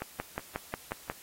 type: click train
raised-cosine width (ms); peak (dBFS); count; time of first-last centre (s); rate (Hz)
0.5; -18; 7; 0.02-1.099; 5.56
effects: white hiss -52 dBFS RMS until 1.22 s + AAC 48 kbps